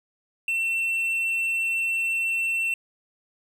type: tone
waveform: triangle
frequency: 2697 Hz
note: E7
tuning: 39 cents sharp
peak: -21 dBFS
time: 0.48-2.74 s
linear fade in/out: 2 ms
effects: none